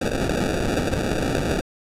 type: noise with sample-and-hold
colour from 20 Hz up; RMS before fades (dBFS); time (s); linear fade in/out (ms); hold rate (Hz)
white; -23; 0.01-1.61; 10; 1050
effects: low-pass 10000 Hz 12 dB/octave